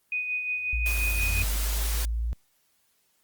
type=tone with tremolo; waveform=sine; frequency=2489 Hz; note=D#7; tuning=in tune; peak=-25 dBFS; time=0.12-1.42 s; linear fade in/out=2 ms; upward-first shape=sine; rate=5.6 Hz; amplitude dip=45%
type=tone with exponential growth; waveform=triangle; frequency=85.3 Hz; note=F2; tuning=40 cents flat; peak=-24 dBFS; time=0.56-1.44 s; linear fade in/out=5 ms; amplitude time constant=190 ms
type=linear two-way sweep; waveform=sine; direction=down then up; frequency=58.27 to 49.13 to 58.27 Hz; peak=-25 dBFS; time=0.73-2.33 s; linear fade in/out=0 ms; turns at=1.43 s
type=noise; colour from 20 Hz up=white; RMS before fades=-33 dBFS; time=0.86-2.05 s; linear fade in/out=0 ms
effects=white hiss -69 dBFS RMS until 3.23 s + Opus 24 kbps